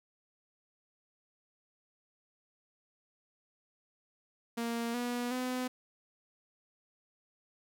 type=tone with pitch steps; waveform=sawtooth; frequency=233.1 / 242.9 / 253 Hz; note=A#3 / B3 / B3; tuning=0 / -29 / +42 cents; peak=-29 dBFS; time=4.57-5.68 s; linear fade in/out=10 ms; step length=370 ms; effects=none